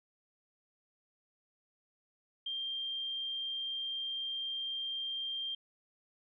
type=tone; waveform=sine; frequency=3182 Hz; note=G7; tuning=25 cents sharp; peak=-35 dBFS; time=2.46-5.55 s; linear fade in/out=5 ms; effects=none